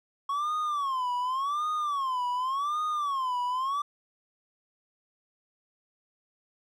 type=tone with vibrato; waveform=triangle; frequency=1100 Hz; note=C#6; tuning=14 cents flat; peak=-25 dBFS; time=0.29-3.82 s; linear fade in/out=5 ms; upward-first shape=sine; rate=0.88 Hz; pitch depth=200 cents each way; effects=none